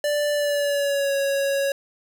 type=tone with pitch glide; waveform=square; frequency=587.3 to 554.3 Hz; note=D5 to C#5; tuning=0 to 0 cents; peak=-21 dBFS; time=0.04-1.72 s; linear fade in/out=2 ms; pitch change=-100 cents; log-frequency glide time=0.33-1.14 s; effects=10-bit